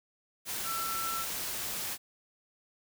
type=tone in noise; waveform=sine; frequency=1338 Hz; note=E6; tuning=25 cents sharp; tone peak=-34 dBFS; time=0.64-1.26 s; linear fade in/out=50 ms; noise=white; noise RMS=-36 dBFS; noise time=0.45-1.98 s; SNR=-1 dB; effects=none